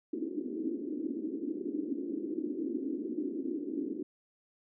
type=band-pass noise; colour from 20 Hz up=pink; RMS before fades=-36 dBFS; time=0.13-4.03 s; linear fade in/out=5 ms; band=260 to 360 Hz; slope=48 dB/octave; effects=none